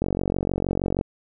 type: click train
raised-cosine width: 2 ms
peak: -10 dBFS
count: 47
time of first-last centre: 0.02-1.011 s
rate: 46.4 Hz
effects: none